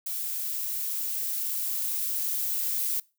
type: noise with level ramp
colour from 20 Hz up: violet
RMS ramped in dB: -32 to -28 dBFS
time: 0.06-3 s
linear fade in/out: 5 ms
effects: noise-tail reverb RT60 0.3 s tail -23 dB re dry